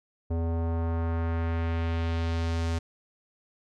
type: tone with low-pass filter sweep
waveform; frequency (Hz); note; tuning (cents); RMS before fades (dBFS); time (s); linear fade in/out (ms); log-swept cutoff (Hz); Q
square; 83; E2; +12; -28; 0.3-2.79; 10; 590 to 7100; 1.1
effects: none